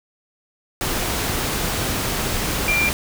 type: tone in noise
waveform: sine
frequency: 2377 Hz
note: D7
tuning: 20 cents sharp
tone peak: -17 dBFS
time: 2.68-2.89 s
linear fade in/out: 0 ms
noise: pink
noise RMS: -23 dBFS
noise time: 0.81-2.93 s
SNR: +3 dB
effects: none